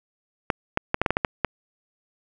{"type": "clicks", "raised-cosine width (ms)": 0.5, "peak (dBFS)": -5, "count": 9, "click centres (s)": [0.502, 0.774, 0.944, 1.016, 1.062, 1.106, 1.169, 1.248, 1.447], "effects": []}